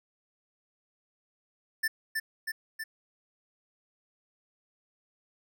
square tone with echo, 1772 Hz, A6, 12 cents sharp, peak -26 dBFS, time 1.83-1.88 s, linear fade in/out 10 ms, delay 320 ms, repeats 3, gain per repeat -3 dB, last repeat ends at 2.84 s, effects none

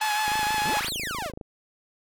pink band-pass noise, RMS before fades -35 dBFS, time 0-0.9 s, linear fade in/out 20 ms, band 930 to 4300 Hz, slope 24 dB/octave
sawtooth tone with vibrato, 850 Hz, G#5, 40 cents sharp, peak -20 dBFS, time 0.01-0.8 s, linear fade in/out 5 ms, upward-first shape sine, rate 6.2 Hz, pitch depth 30 cents each way
click train, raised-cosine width 2 ms, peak -24 dBFS, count 31, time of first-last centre 0.28-1.412 s, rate 26.5 Hz
sawtooth exponential two-way sweep, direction up then down, 87.6 to 4699 to 484.3 Hz, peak -26 dBFS, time 0.63-1.32 s, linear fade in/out 50 ms, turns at 0.88 s
effects none

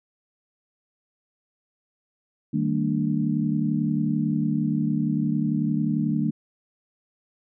sine chord, Eb major seventh, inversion none, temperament equal with one note detuned, 155.56 / 196 / 227.1 / 293.7 Hz, Eb3 / G3 / Bb3 / D4, 0 / 0 / -45 / 0 cents, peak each -26 / -28 / -25 / -28 dBFS, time 2.53-6.31 s, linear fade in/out 10 ms, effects none

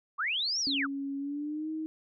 sine linear two-way sweep, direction up then down, 1057 to 5830 to 1069 Hz, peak -28 dBFS, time 0.18-0.87 s, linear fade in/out 20 ms, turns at 0.6 s
sine tone with pitch glide, 277.2 to 314.8 Hz, C#4 to D#4, 0 to +20 cents, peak -32 dBFS, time 0.67-1.86 s, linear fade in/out 0 ms, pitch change +220 cents, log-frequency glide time 1.18-1.7 s
effects none

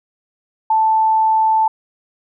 sine tone, 880 Hz, A5, in tune, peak -11 dBFS, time 0.7-1.68 s, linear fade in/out 5 ms, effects none

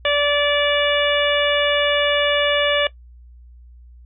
harmonic tone, 580 Hz, D5, 22 cents flat, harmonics 1 / 2 / 3 / 4 / 5 / 6, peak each -18 / -26 / -23 / -25 / -24 / -25 dBFS, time 0.05-2.87 s, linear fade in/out 2 ms, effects noise-tail reverb RT60 0.1 s tail -18 dB re dry + added 60 Hz sine -41 dBFS peak until 4.05 s

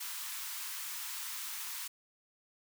white high-pass noise, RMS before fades -41 dBFS, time 0-1.88 s, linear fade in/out 10 ms, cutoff 880 Hz, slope 96 dB/octave, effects none

